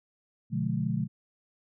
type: chord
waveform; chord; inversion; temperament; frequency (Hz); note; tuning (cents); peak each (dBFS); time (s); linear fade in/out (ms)
sine; B diminished seventh; none; just; 123.47 / 148.16 / 177.8 / 213.4; B2 / D3 / F3 / Ab3; 0 / +16 / +31 / +47; -32; 0.5-1.08; 50
effects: none